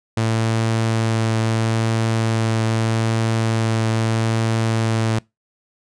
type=tone; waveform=sawtooth; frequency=112.4 Hz; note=A2; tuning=37 cents sharp; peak=-13 dBFS; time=0.17-5.19 s; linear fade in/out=5 ms; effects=noise-tail reverb RT60 0.2 s tail -24 dB re dry + resampled to 22050 Hz